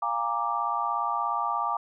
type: chord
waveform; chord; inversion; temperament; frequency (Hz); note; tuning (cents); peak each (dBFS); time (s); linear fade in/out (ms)
sine; Bb dominant seventh; second; equal with one note detuned; 698.5 / 815.4 / 932.3 / 1174.7; F5 / Ab5 / Bb5 / D6; 0 / -32 / 0 / 0; -34 / -32 / -31 / -28; 0.02-1.77; 5
effects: none